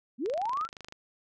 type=linear sweep; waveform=sine; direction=up; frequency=208.6 to 1396.9 Hz; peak=-28 dBFS; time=0.18-0.68 s; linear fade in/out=50 ms
type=click train; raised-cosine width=0.2 ms; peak=-26 dBFS; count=18; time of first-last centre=0.26-0.924 s; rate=25.6 Hz
effects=none